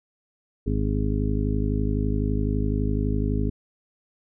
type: harmonic tone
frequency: 51.91 Hz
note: G#1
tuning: in tune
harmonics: 1 / 2 / 3 / 4 / 5 / 6 / 8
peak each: -25 / -27 / -32 / -31 / -29 / -35 / -33 dBFS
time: 0.66-3.5 s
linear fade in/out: 10 ms
effects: none